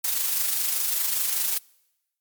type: noise with amplitude modulation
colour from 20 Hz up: blue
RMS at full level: -23 dBFS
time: 0.04-1.58 s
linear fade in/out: 5 ms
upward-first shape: sine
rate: 25 Hz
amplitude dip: 40%
effects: noise-tail reverb RT60 1.0 s tail -26 dB re dry + MP3 96 kbps